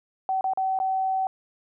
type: tone with dropouts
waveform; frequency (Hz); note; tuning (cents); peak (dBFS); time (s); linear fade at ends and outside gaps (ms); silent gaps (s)
sine; 762; G5; -49; -22; 0.29-1.27; 1; 0.41-0.442 / 0.535-0.574 / 0.789-0.8
effects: none